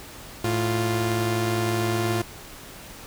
sawtooth tone pair together, 110 / 349.2 Hz, A2 / F4, 0 / 0 cents, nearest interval octave + minor sixth, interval 2000 cents, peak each -21 dBFS, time 0.44-2.22 s, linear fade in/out 5 ms, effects pink hiss -42 dBFS RMS until 3.06 s

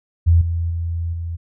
sine tone with level steps, 84.2 Hz, E2, 37 cents sharp, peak -9 / -18 / -20 / -23 dBFS, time 0.26-1.37 s, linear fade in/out 20 ms, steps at 0.41 / 0.7 / 1.13 s, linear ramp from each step 5 ms, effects none

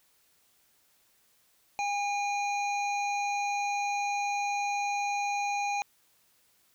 harmonic tone with a mistuned harmonic, 812 Hz, G#5, 39 cents flat, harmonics 1 / 3 / 5 / 7 / 8, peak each -29 / -34 / -45 / -52 / -43 dBFS, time 1.79-5.82 s, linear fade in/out 0 ms, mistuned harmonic 7, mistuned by +41 cents, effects white hiss -67 dBFS RMS until 6.74 s

